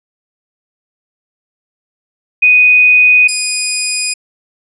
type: tone pair in turn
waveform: sine / 10% pulse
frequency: 2489 / 2475 Hz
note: D#7 / D#7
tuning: 0 / -10 cents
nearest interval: unison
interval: 10 cents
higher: first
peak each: -4 dBFS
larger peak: neither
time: 2.42-3.28 / 3.28-4.14 s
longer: neither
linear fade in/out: 10 ms
effects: resampled to 24000 Hz